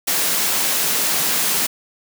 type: high-pass noise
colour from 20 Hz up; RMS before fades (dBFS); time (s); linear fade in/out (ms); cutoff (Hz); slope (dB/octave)
white; -19; 0.07-1.67; 10; 130; 48
effects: none